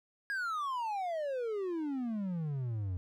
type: exponential sweep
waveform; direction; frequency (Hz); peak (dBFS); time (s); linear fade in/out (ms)
triangle; down; 1661.2 to 87.31; -31; 0.3-2.97; 0
effects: none